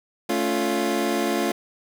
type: chord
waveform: 25% pulse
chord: A augmented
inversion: none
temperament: equal with one note detuned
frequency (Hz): 220 / 280.9 / 349.2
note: A3 / C#4 / E#4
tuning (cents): 0 / +23 / 0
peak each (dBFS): -23 / -23 / -21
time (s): 0.29-1.52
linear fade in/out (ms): 5
effects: none